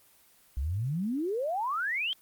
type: exponential sweep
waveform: sine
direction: up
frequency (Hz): 61.3 to 3251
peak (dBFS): -28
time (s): 0.57-2.13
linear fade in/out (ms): 0
effects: white hiss -61 dBFS RMS until 2.21 s + Opus 24 kbps